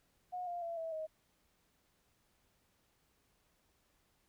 sine tone with pitch steps, 724 / 699.3 / 675.5 / 652.5 / 630.3 Hz, F#5 / F5 / E5 / E5 / D#5, -38 / +2 / +42 / -18 / +22 cents, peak -38 dBFS, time 0.32-1.07 s, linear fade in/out 20 ms, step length 150 ms, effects pink hiss -75 dBFS RMS until 4.28 s

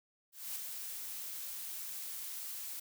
blue noise with ADSR envelope, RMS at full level -39 dBFS, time 0.32-2.8 s, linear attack 240 ms, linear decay 3 ms, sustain -4 dB, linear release 7 ms, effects none

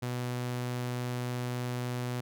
sawtooth tone, 123.47 Hz, B2, in tune, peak -28 dBFS, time 0.02-2.21 s, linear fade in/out 10 ms, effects none

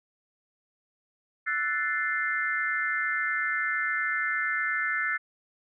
sine chord, F# half-diminished seventh, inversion third, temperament equal with one note detuned, 1331.5 / 1480 / 1760 / 2093 Hz, E6 / F#6 / A6 / C7, +17 / 0 / 0 / 0 cents, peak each -34 / -32 / -29 / -31 dBFS, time 1.46-5.18 s, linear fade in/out 20 ms, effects none

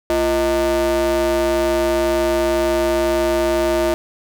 square ring-modulated tone, 142 Hz, C#3, 42 cents sharp, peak -13 dBFS, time 0.1-3.94 s, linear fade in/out 0 ms, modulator 487 Hz, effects none

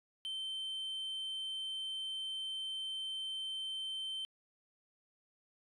sine tone, 3100 Hz, G7, 20 cents flat, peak -35 dBFS, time 0.25-4.25 s, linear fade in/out 0 ms, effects tanh soft clip ceiling -37 dBFS

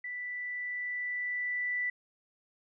sine tone with level ramp, 1975.5 Hz, B6, in tune, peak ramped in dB -36 to -29 dBFS, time 0.04-1.9 s, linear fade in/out 5 ms, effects none

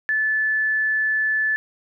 sine tone, 1740 Hz, A6, 20 cents flat, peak -18 dBFS, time 0.09-1.56 s, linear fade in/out 0 ms, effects none

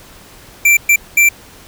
square tone bursts at uneven times, 2349 Hz, D7, in tune, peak -7 dBFS, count 3, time 0.65-0.77 / 0.89-0.96 / 1.17-1.29 s, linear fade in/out 5 ms, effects pink hiss -40 dBFS RMS until 1.67 s

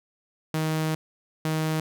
sawtooth tone pair in turn, 157.4 / 157.4 Hz, D#3 / D#3, +20 / +20 cents, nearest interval unison, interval 0 cents, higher neither, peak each -20 dBFS, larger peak neither, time 0.54-0.95 / 1.45-1.8 s, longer first, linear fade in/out 2 ms, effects none

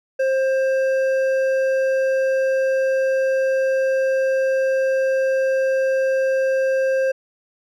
triangle tone with hard clipping, 530 Hz, C5, 22 cents sharp, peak -18 dBFS, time 0.19-7.12 s, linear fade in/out 10 ms, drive 11 dB, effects none

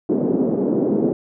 white band-pass noise, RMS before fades -19 dBFS, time 0.09-1.13 s, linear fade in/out 2 ms, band 190 to 410 Hz, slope 24 dB/octave, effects none

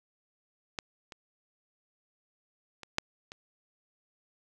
clicks, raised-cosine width 0.2 ms, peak -16 / -27 / -26 / -9 / -26 dBFS, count 5, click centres 0.788 / 1.122 / 2.833 / 2.984 / 3.319 s, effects none

